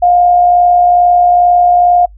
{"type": "tone with amplitude modulation", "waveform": "sine", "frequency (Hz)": 709, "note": "F5", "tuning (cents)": 26, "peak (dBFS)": -3, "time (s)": [0.02, 2.06], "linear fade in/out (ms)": 10, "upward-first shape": "sine", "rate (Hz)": 62.3, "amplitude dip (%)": 35, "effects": ["noise-tail reverb RT60 0.1 s tail -26 dB re dry", "added 50 Hz sine -33 dBFS peak until 2.17 s"]}